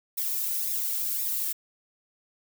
violet noise with flanger, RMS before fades -29 dBFS, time 0.17-1.53 s, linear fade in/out 10 ms, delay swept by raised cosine 0.66 to 2.06 ms, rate 1.9 Hz, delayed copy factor -0.8, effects none

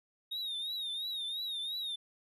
triangle tone with vibrato, 3729 Hz, A#7, in tune, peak -34 dBFS, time 0.31-1.96 s, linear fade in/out 10 ms, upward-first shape triangle, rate 2.9 Hz, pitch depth 110 cents each way, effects none

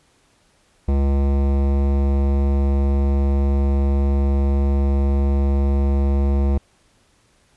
sine tone with hard clipping, 69.3 Hz, C#2, in tune, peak -17 dBFS, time 0.88-6.58 s, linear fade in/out 5 ms, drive 17 dB, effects pink hiss -59 dBFS RMS until 7.56 s + resampled to 24000 Hz

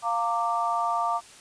sine chord, Bb major, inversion second, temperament equal with one note detuned, 698.5 / 916.8 / 1174.7 Hz, F5 / Bb5 / D6, 0 / -29 / 0 cents, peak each -28 / -28 / -27 dBFS, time 0.02-1.21 s, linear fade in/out 50 ms, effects white hiss -49 dBFS RMS until 1.4 s + resampled to 22050 Hz

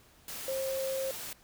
sine tone in noise, 533 Hz, C5, 32 cents sharp, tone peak -31 dBFS, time 0.48-1.11 s, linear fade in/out 2 ms, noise white, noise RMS -41 dBFS, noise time 0.28-1.33 s, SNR +7 dB, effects pink hiss -61 dBFS RMS until 1.43 s

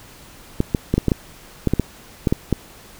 clicks, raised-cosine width 3 ms, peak -3 dBFS, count 12, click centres 0.604 / 0.748 / 0.94 / 0.98 / 1.083 / 1.118 / 1.673 / 1.736 / 1.797 / 2.272 / 2.325 / 2.527 s, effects pink hiss -44 dBFS RMS until 2.99 s

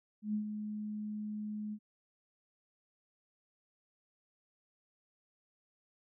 sine tone with ADSR envelope, 211.4 Hz, G#3, 31 cents sharp, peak -30 dBFS, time 0.22-1.79 s, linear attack 120 ms, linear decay 100 ms, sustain -7 dB, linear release 62 ms, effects none

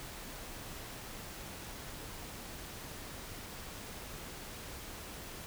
silence, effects pink hiss -46 dBFS RMS until 5.46 s

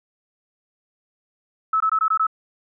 sine tone bursts, 1300 Hz, E6, 24 cents flat, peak -16 dBFS, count 6, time 1.73-2.268 s, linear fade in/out 5 ms, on 73 ms, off 20 ms, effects none

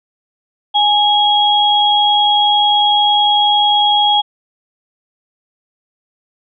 sine tone pair together, 831 / 3303 Hz, G#5 / G#7, +1 / -10 cents, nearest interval 2 octaves, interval 2389 cents, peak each -12 dBFS, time 0.74-4.22 s, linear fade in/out 20 ms, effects none

